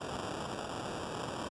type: noise with sample-and-hold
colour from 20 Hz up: violet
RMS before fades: -39 dBFS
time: 0-1.49 s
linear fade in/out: 20 ms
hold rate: 2100 Hz
effects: high-pass 80 Hz 12 dB/octave + resampled to 22050 Hz